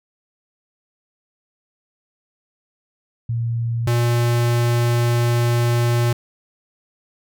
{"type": "tone pair in turn", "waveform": ["sine", "square"], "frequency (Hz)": [116.54, 119.2], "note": ["A#2", "A#2"], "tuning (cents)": [0, 39], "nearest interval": "unison", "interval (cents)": 39, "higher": "second", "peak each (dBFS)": [-19, -16], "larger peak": "second", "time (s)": [[3.29, 3.87], [3.87, 6.13]], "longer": "second", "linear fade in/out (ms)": 5, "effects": []}